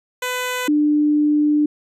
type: tone pair in turn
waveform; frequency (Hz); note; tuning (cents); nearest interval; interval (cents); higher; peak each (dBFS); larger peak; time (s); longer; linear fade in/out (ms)
10% pulse / sine; 501 / 297.9; B4 / D4; +25 / +25; major sixth; 900; first; -13; neither; 0.22-0.68 / 0.68-1.66; second; 5
effects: resampled to 32000 Hz